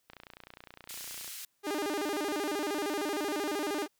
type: click train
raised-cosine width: 0.3 ms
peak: -31 dBFS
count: 36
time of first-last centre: 0.1-1.278 s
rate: 29.7 Hz
type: band-pass noise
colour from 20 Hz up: white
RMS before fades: -43 dBFS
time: 0.89-1.45 s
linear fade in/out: 2 ms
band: 2100 to 15000 Hz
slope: 12 dB/octave
type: tone with vibrato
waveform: sawtooth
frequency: 349.2 Hz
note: F4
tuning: in tune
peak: -27 dBFS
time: 1.63-3.88 s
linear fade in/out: 50 ms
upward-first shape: square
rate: 13 Hz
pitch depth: 260 cents each way
effects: white hiss -75 dBFS RMS until 3.99 s